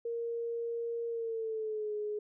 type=tone with pitch glide; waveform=sine; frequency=466.2 to 420.2 Hz; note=A#4 to G#4; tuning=0 to +20 cents; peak=-33 dBFS; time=0.05-2.19 s; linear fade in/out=5 ms; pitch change=-180 cents; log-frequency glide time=1.08-1.94 s; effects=none